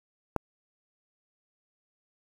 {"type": "click", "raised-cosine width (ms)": 1, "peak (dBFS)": -12, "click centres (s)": 0.363, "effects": ["7-bit"]}